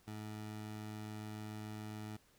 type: tone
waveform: 20% pulse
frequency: 107 Hz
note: A2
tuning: 48 cents flat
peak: -39 dBFS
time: 0.07-2.17 s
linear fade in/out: 10 ms
effects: pink hiss -69 dBFS RMS until 2.38 s